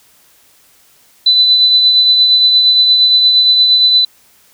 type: tone with tremolo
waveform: sine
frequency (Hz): 4000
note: B7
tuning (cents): +21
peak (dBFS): -4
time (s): 1.26-4.05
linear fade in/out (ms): 5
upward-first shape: triangle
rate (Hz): 8.6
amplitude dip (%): 40
effects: white hiss -49 dBFS RMS until 4.53 s